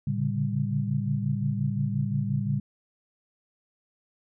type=tone cluster; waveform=sine; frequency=112.1 / 138 / 143.7 / 198.3 Hz; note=A2 / C#3 / D3 / G3; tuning=+33 / -7 / -37 / +20 cents; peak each=-30 dBFS; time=0.07-2.6 s; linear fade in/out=5 ms; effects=none